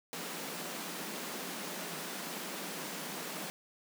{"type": "high-pass noise", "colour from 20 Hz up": "pink", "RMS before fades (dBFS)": -41, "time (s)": [0.13, 3.5], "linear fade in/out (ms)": 0, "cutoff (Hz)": 160, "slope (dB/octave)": 96, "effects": []}